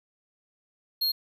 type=tone; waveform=square; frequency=4252 Hz; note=C8; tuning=27 cents sharp; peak=-24 dBFS; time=1.01-1.12 s; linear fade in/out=10 ms; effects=none